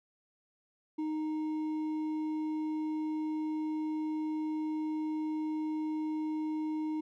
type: tone with hard clipping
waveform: triangle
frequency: 310 Hz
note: D#4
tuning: 6 cents flat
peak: -33 dBFS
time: 0.98-7.01 s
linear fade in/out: 10 ms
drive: 8 dB
effects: none